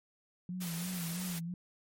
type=tone with vibrato; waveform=sine; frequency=174.61 Hz; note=F3; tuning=in tune; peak=-36 dBFS; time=0.49-1.54 s; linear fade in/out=2 ms; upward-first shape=sine; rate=3 Hz; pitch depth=90 cents each way
type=noise; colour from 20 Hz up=white; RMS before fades=-42 dBFS; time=0.6-1.4 s; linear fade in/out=20 ms
effects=MP3 64 kbps